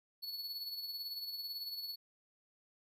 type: tone with tremolo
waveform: square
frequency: 4413 Hz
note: C#8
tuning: 9 cents flat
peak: -39 dBFS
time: 0.22-1.96 s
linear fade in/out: 20 ms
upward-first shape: sine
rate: 18 Hz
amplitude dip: 50%
effects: none